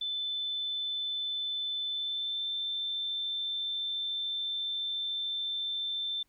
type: tone with pitch glide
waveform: sine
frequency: 3520 to 3553 Hz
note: A7 to A7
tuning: 0 to +16 cents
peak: -31 dBFS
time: 0.01-6.23 s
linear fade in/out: 5 ms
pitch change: +16 cents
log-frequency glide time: 1.89-2.47 s
effects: pink hiss -74 dBFS RMS until 6.28 s